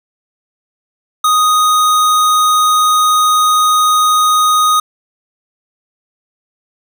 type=tone; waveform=square; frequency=1244.5 Hz; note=D#6; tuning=in tune; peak=-9 dBFS; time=1.24-4.8 s; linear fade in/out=5 ms; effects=none